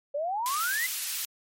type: exponential sweep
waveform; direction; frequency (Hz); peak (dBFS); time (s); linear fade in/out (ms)
sine; up; 554.4 to 2093; -27; 0.14-0.87; 10
type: high-pass noise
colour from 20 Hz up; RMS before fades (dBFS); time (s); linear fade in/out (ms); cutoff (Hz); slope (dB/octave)
white; -32; 0.46-1.25; 0; 1900; 12
effects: MP3 64 kbps